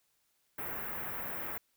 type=band-stop noise; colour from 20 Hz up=white; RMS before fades=-39 dBFS; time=0.58-1.58 s; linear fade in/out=5 ms; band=2000 to 16000 Hz; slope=24 dB/octave; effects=white hiss -75 dBFS RMS until 1.76 s